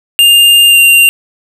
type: tone with pitch glide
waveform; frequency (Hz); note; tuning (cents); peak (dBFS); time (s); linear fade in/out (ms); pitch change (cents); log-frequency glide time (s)
square; 2806 to 2777; F7 to F7; +8 to -10; -3; 0.19-1.09; 0; -18; 0.68-0.78
effects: none